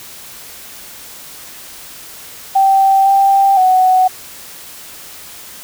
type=tone with pitch steps; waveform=sine; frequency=778 / 786 / 744 Hz; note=G5 / G5 / F#5; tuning=-13 / +4 / +9 cents; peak=-7 dBFS; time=2.55-4.08 s; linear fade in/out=10 ms; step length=510 ms; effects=white hiss -34 dBFS RMS until 5.63 s